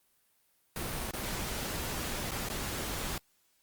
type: noise with dropouts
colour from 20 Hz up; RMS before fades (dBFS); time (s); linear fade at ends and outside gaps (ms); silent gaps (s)
pink; -36; 0.76-3.18; 2; 1.111-1.135 / 2.31-2.316 / 2.488-2.499
effects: white hiss -71 dBFS RMS until 3.62 s + Opus 32 kbps